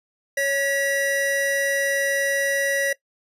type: tone pair together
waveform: square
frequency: 555 / 1936 Hz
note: C#5 / B6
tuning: +2 / -35 cents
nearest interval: octave + minor seventh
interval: 2163 cents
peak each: -24 dBFS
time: 0.37-2.93 s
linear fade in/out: 5 ms
effects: noise-tail reverb RT60 0.1 s tail -19 dB re dry + resampled to 32000 Hz